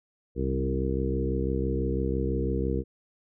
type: harmonic tone with a mistuned harmonic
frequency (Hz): 66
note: C2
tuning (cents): +16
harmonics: 1 / 2 / 3 / 4 / 5 / 6 / 7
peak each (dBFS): -29 / -33 / -34 / -35 / -34 / -34 / -33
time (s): 0.35-2.84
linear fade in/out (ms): 50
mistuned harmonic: 3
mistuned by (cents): -15
effects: none

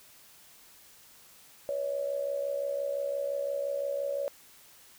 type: tone with amplitude modulation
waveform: sine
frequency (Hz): 564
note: C#5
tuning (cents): +30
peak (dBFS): -26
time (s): 1.69-4.28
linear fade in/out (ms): 0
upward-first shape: sine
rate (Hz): 65.8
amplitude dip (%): 70
effects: white hiss -56 dBFS RMS until 4.98 s

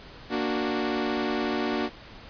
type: chord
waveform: sawtooth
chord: Bb augmented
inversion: none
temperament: equal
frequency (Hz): 233.1 / 293.7 / 370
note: Bb3 / D4 / F#4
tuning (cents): 0 / 0 / 0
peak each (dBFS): -26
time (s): 0.29-1.9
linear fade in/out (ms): 50
effects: pink hiss -46 dBFS RMS until 2.29 s + resampled to 11025 Hz

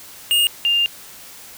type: tone pair in turn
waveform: square / sine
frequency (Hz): 2838 / 2802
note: F7 / F7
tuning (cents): +27 / +5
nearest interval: unison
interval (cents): 22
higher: first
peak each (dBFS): -14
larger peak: neither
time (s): 0.31-0.47 / 0.65-0.86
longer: second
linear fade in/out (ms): 0
effects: white hiss -40 dBFS RMS until 1.57 s

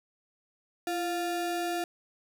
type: ring-modulated tone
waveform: square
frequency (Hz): 523.3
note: C5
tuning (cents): 0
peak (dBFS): -27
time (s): 0.87-1.84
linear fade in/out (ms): 2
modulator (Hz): 182
effects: none

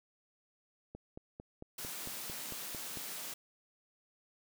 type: click train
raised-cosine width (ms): 2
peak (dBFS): -32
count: 10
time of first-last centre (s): 0.95-2.972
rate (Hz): 4.45
type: high-pass noise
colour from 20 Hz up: white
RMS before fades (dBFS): -43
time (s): 1.78-3.34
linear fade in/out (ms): 5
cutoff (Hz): 130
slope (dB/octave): 96
effects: none

